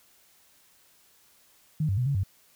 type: tone with pitch steps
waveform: sine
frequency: 154.6 / 97.5 / 124.6 / 140.3 / 96.3 Hz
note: D#3 / G2 / B2 / C#3 / G2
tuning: -11 / -9 / +16 / +21 / -30 cents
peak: -23 dBFS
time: 1.8-2.235 s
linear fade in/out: 5 ms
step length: 87 ms
effects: white hiss -61 dBFS RMS until 2.55 s